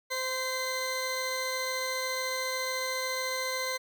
20% pulse tone pair together, 518 / 2058 Hz, C5 / C7, -17 / -29 cents, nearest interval 2 octaves, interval 2388 cents, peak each -28 / -28 dBFS, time 0.1-3.78 s, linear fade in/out 20 ms, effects none

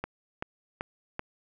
click train, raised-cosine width 0.5 ms, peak -17 dBFS, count 4, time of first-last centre 0.04-1.194 s, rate 2.6 Hz, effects none

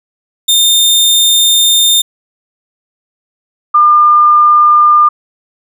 sawtooth / sine tone pair in turn, 3628 / 1203 Hz, A#7 / D6, -48 / +41 cents, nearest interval octave + perfect fifth, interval 1911 cents, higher first, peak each -3 dBFS, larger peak neither, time 0.48-2.02 / 3.74-5.09 s, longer first, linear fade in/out 10 ms, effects none

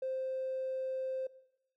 triangle tone with tanh clipping, 523.3 Hz, C5, in tune, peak -33 dBFS, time 0.02-1.27 s, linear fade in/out 5 ms, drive 1 dB, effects noise-tail reverb RT60 0.8 s tail -18 dB re dry

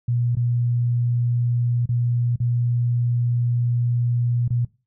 sine tone with dropouts, 120.4 Hz, B2, 44 cents flat, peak -18 dBFS, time 0.08-4.65 s, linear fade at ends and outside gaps 5 ms, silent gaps 0.353-0.368 / 1.858-1.89 / 2.36-2.401 / 4.48-4.504 s, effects noise-tail reverb RT60 0.3 s tail -21 dB re dry

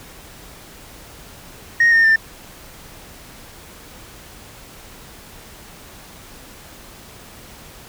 sine tone with pitch steps, 1864.7 / 1826.3 / 1788.7 Hz, A#6 / A#6 / A6, 0 / -36 / +28 cents, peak -8 dBFS, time 1.8-2.16 s, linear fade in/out 5 ms, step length 120 ms, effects tanh soft clip ceiling -8 dBFS + pink hiss -41 dBFS RMS until 7.88 s

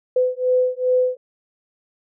sine beating tone pair, 504 / 506.5 Hz, B4 / B4, +35 / +44 cents, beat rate 2.5 Hz, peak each -19 dBFS, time 0.16-1.17 s, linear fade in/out 5 ms, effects none

